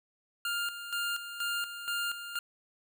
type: tone with tremolo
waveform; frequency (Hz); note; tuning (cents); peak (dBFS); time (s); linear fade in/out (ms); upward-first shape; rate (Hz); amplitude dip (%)
25% pulse; 1403; F6; +8; -27; 0.45-2.39; 2; square; 2.1; 65
effects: none